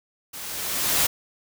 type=noise with level ramp; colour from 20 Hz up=white; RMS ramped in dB=-37 to -19 dBFS; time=0.33-1.07 s; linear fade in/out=10 ms; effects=none